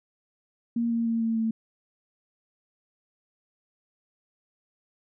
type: tone with pitch steps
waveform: sine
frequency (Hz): 233.8 / 231.2 / 228.7 / 226.2 / 223.8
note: A#3 / A#3 / A#3 / A3 / A3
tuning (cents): +5 / -14 / -33 / +48 / +30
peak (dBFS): -23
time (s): 0.76-1.51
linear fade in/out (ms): 5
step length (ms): 150
effects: none